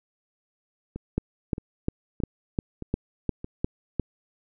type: two click trains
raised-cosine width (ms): 3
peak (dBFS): -11 / -21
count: 9 / 5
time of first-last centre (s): 1.18-3.997 / 0.96-3.444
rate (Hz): 2.84 / 1.61
effects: none